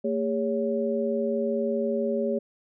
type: tone cluster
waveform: sine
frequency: 227.9 / 406.7 / 561 Hz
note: A#3 / G#4 / C#5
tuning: -39 / -36 / +21 cents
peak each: -28 dBFS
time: 0.04-2.39 s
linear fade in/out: 10 ms
effects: none